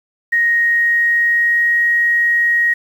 sine tone with pitch glide, 1872 to 1885 Hz, A#6 to A#6, +7 to +19 cents, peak -11 dBFS, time 0.32-2.74 s, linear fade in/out 10 ms, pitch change +12 cents, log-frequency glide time 0.62-1.84 s, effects 7-bit

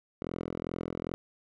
5% pulse tone with band-pass filter, 42.47 Hz, F1, 48 cents flat, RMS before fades -37 dBFS, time 0.22-1.14 s, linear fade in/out 0 ms, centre 340 Hz, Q 0.53, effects none

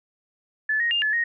sine tone with pitch steps, 1735 / 1872 / 2810 / 1722 / 1868 Hz, A6 / A#6 / F7 / A6 / A#6, -25 / +7 / +10 / -38 / +3 cents, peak -20 dBFS, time 0.69-1.24 s, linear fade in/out 5 ms, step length 110 ms, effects none

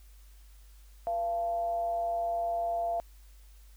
sine tone with frequency modulation, 685 Hz, F5, 34 cents flat, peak -28 dBFS, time 1.07-3 s, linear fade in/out 0 ms, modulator 199 Hz, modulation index 0.29, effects added 50 Hz sine -51 dBFS peak until 3.76 s + white hiss -64 dBFS RMS until 3.76 s

